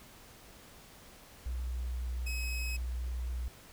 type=tone with pitch glide; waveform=sine; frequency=61.74 to 61.24 Hz; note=B1 to B1; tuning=0 to -14 cents; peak=-33 dBFS; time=1.46-3.48 s; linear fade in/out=0 ms; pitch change=-14 cents; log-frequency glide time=1.7-2.29 s
type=tone; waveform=sawtooth; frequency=2553 Hz; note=D#7; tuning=44 cents sharp; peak=-35 dBFS; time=2.26-2.77 s; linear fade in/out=10 ms
effects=pink hiss -55 dBFS RMS until 3.72 s